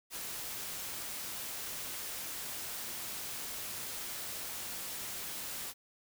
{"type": "noise", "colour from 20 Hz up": "white", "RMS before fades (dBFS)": -41, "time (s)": [0.1, 5.74], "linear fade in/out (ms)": 50, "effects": []}